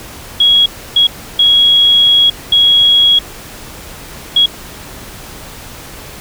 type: tone bursts at uneven times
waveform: sine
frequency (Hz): 3318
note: G#7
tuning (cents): -2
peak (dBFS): -5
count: 5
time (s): 0.4-0.66 / 0.96-1.07 / 1.39-2.3 / 2.52-3.19 / 4.36-4.46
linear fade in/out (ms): 5
effects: pink hiss -31 dBFS RMS until 6.2 s